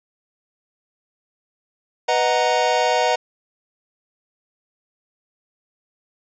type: chord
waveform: square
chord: B major seventh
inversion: none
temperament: equal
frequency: 493.9 / 622.3 / 740 / 932.3 Hz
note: B4 / D#5 / F#5 / A#5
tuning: 0 / 0 / 0 / 0 cents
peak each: -23 / -23 / -22 / -23 dBFS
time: 2.08-3.16 s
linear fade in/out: 10 ms
effects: resampled to 16000 Hz + 8-bit